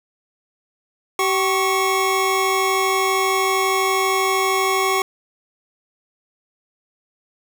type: tone pair together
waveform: 25% pulse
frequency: 384.2 / 1100 Hz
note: G4 / C#6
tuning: -35 / -14 cents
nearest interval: octave + tritone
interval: 1821 cents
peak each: -16 dBFS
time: 1.19-5.02 s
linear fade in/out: 2 ms
effects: none

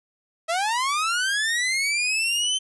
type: linear sweep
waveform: sawtooth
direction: up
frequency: 637 to 3100 Hz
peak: -18 dBFS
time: 0.48-2.59 s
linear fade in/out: 20 ms
effects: resampled to 24000 Hz

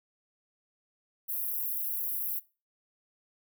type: high-pass noise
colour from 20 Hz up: white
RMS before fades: -33 dBFS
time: 1.28-2.4 s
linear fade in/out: 20 ms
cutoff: 11000 Hz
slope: 96 dB/octave
effects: noise-tail reverb RT60 0.3 s tail -20 dB re dry

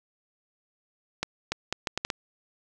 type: accelerating click train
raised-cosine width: 0.2 ms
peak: -10 dBFS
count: 7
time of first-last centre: 1.23-2.102 s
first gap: 290 ms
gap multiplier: 0.71
effects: none

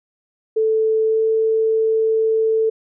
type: tone with pitch glide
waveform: sine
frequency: 440 to 443.1 Hz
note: A4 to A4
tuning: 0 to +12 cents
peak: -14 dBFS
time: 0.56-2.7 s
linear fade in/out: 10 ms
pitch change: +12 cents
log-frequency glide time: 1.05-1.22 s
effects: none

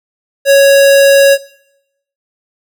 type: tone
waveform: square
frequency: 554.4 Hz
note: C#5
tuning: in tune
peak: -4 dBFS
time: 0.45-1.38 s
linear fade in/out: 50 ms
effects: noise-tail reverb RT60 0.8 s tail -19 dB re dry

